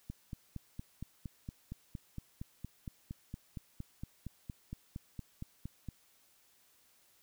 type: click train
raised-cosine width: 5 ms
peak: -29 dBFS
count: 26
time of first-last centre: 0.1-5.887 s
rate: 4.32 Hz
effects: white hiss -68 dBFS RMS until 7.22 s